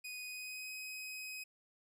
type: tone with pitch glide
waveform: sawtooth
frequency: 2489 to 2524 Hz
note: D#7 to D#7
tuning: 0 to +24 cents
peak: -40 dBFS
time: 0.04-1.44 s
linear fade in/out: 10 ms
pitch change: +24 cents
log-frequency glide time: 0.24-0.71 s
effects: none